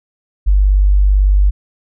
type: tone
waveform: sine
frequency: 49 Hz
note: G1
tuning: in tune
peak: -7 dBFS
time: 0.46-1.51 s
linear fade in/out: 20 ms
effects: none